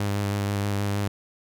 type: tone with vibrato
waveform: sawtooth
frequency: 101.1 Hz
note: G#2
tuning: 46 cents flat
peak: -20 dBFS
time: 0-1.08 s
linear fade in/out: 5 ms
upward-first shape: square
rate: 6.3 Hz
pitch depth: 14 cents each way
effects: none